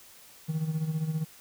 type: tone with tremolo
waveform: triangle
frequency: 157.8 Hz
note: D#3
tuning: 25 cents sharp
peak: -22 dBFS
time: 0.48-1.25 s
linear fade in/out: 20 ms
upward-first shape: sine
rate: 15 Hz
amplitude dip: 70%
effects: tanh soft clip ceiling -19 dBFS + white hiss -53 dBFS RMS until 1.4 s